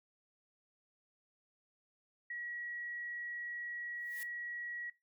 sine tone, 1917 Hz, A#6, 48 cents sharp, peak -40 dBFS, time 2.3-4.9 s, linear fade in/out 5 ms
blue noise with exponential growth, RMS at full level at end -46 dBFS, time 3.95-4.23 s, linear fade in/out 0 ms, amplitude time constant 60 ms
effects noise-tail reverb RT60 0.2 s tail -18 dB re dry

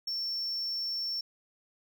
triangle tone, 5430 Hz, F8, 50 cents flat, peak -30 dBFS, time 0.07-1.21 s, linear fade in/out 5 ms, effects none

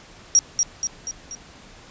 sine tone with echo, 5680 Hz, F8, 28 cents sharp, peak -11 dBFS, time 0.35-0.39 s, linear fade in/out 0 ms, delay 240 ms, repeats 4, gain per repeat -5 dB, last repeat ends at 1.35 s, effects pink hiss -46 dBFS RMS until 1.9 s + resampled to 16000 Hz

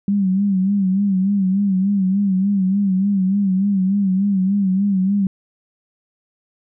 sine tone with vibrato, 194.4 Hz, G3, 14 cents flat, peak -14 dBFS, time 0.08-5.27 s, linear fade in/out 2 ms, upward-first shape sine, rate 3.4 Hz, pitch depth 83 cents each way, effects none

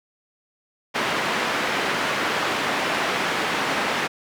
white band-pass noise, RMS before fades -24 dBFS, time 0.94-4.08 s, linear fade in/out 20 ms, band 190 to 2100 Hz, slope 12 dB/octave, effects none

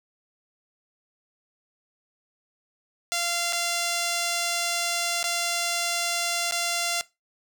5% pulse tone with dropouts, 690 Hz, F5, 21 cents flat, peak -13 dBFS, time 3.12-7.01 s, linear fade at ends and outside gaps 0 ms, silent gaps 3.525-3.531 / 5.229-5.241 / 6.511-6.522 s, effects noise-tail reverb RT60 0.2 s tail -18 dB re dry

